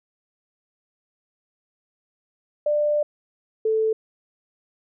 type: tone pair in turn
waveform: sine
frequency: 594 / 439.7 Hz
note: D5 / A4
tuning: +20 / -1 cents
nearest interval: perfect fourth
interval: 521 cents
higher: first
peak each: -18 dBFS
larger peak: neither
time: 2.66-3.03 / 3.65-3.93 s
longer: first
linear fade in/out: 5 ms
effects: none